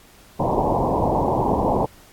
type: low-pass noise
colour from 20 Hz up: white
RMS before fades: -20 dBFS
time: 0.39-1.86 s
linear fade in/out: 10 ms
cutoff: 1000 Hz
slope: 96 dB/octave
effects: pink hiss -50 dBFS RMS until 2.12 s + AAC 64 kbps